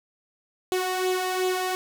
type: tone with flanger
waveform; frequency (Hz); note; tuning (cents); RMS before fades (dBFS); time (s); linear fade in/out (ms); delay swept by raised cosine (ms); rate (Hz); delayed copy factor
sawtooth; 369.6; F#4; -2; -26; 0.72-1.75; 0; 0.27 to 1.67; 2.7; +0.55
effects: none